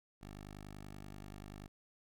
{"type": "tone", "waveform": "10% pulse", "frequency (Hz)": 50.4, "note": "G1", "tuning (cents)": 49, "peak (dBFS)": -40, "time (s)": [0.21, 1.68], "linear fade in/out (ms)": 10, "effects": []}